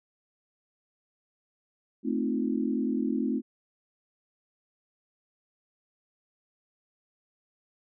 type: chord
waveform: sine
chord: F dominant seventh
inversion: first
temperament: equal with one note detuned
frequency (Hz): 220 / 260 / 311.1 / 349.2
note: A3 / C4 / Eb4 / F4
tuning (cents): 0 / -11 / 0 / 0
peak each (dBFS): -30 / -29 / -33 / -35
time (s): 2.03-3.42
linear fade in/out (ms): 50
effects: none